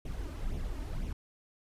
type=noise with flanger; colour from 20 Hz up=brown; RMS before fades=-36 dBFS; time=0.05-1.13 s; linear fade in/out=5 ms; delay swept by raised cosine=0.31 to 3.31 ms; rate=2 Hz; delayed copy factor=+0.65; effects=resampled to 32000 Hz